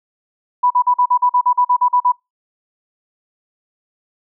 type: tone bursts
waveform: sine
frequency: 987.8 Hz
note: B5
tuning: in tune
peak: -10 dBFS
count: 13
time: 0.63-2.121 s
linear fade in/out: 10 ms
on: 75 ms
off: 43 ms
effects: noise-tail reverb RT60 0.2 s tail -25 dB re dry